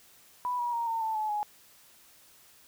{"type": "tone with pitch steps", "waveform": "sine", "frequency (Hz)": [987.8, 960.8, 934.5, 909, 884.1, 859.9, 836.4], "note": ["B5", "B5", "A#5", "A#5", "A5", "A5", "G#5"], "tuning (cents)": [0, -48, 4, -44, 8, -40, 12], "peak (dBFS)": -28, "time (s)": [0.45, 1.43], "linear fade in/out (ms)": 0, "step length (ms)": 140, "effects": ["white hiss -58 dBFS RMS until 2.67 s"]}